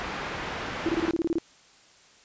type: low-pass noise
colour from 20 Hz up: white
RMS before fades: -34 dBFS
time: 0-1.11 s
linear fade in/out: 0 ms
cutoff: 1800 Hz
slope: 12 dB/octave
type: tone bursts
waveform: sine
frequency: 332.4 Hz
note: E4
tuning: 15 cents sharp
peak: -22 dBFS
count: 10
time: 0.86-1.384 s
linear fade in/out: 0 ms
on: 29 ms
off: 26 ms
effects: white hiss -56 dBFS RMS until 2.24 s + resampled to 16000 Hz